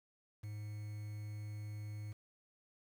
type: tone with quantisation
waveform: triangle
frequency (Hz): 105.2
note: G#2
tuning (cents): +23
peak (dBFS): -40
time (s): 0.43-2.13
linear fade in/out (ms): 10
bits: 10
effects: none